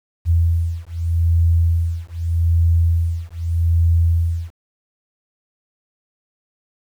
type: beating tone pair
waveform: sine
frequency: 83.4 / 84.22 Hz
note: E2 / E2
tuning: +21 / +38 cents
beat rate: 0.82 Hz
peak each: -17 dBFS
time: 0.25-4.52 s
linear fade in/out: 50 ms
effects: 8-bit